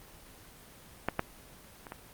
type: clicks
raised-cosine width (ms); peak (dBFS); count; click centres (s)
0.5; -12 / -12 / -29 / -24; 4; 1.086 / 1.194 / 1.868 / 1.921
effects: pink hiss -53 dBFS RMS until 2.13 s + Opus 24 kbps